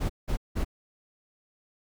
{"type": "noise bursts", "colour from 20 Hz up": "brown", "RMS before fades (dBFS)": -27, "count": 3, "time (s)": [0, 0.648], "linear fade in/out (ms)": 20, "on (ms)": 96, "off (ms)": 180, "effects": []}